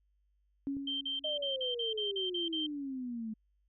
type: tone with exponential decay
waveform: sine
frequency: 277.2 Hz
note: C#4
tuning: in tune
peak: -31 dBFS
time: 0.67-1.64 s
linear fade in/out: 0 ms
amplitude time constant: 210 ms
type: click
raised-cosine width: 3 ms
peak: -36 dBFS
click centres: 0.768 s
type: tone bursts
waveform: sine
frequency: 3136 Hz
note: G7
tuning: in tune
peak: -33 dBFS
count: 10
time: 0.87-2.666 s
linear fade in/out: 5 ms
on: 140 ms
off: 44 ms
type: exponential sweep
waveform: sine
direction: down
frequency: 622.3 to 214.9 Hz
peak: -36 dBFS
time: 1.24-3.34 s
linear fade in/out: 10 ms
effects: added 50 Hz sine -70 dBFS peak until 3.68 s